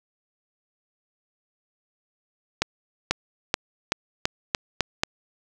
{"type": "accelerating click train", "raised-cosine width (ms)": 0.2, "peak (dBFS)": -3, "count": 8, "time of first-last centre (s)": [2.62, 5.035], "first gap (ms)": 490, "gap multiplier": 0.88, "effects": []}